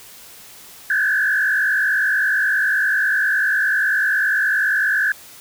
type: tone with frequency modulation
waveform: sine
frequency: 1616 Hz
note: G#6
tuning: 48 cents flat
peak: -15 dBFS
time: 0.9-5.12 s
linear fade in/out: 2 ms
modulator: 50.1 Hz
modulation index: 2.2
effects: white hiss -42 dBFS RMS until 5.4 s